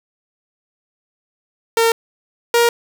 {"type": "tone pair in turn", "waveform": "sawtooth", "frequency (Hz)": [457, 471.2], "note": ["A#4", "A#4"], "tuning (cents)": [-34, 19], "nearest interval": "minor second", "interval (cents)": 53, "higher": "second", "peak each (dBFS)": [-8, -7], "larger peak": "second", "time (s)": [[1.77, 1.92], [2.54, 2.69]], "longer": "neither", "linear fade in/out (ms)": 2, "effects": []}